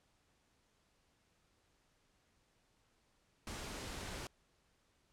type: noise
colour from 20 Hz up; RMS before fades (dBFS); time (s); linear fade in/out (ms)
pink; -45; 3.47-4.27; 2
effects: pink hiss -75 dBFS RMS until 5.12 s + low-pass 9000 Hz 12 dB/octave